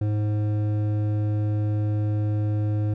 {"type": "tone with hard clipping", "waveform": "sine", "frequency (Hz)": 105.4, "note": "G#2", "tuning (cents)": 26, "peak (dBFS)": -23, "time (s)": [0.01, 2.94], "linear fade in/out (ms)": 5, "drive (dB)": 10, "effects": []}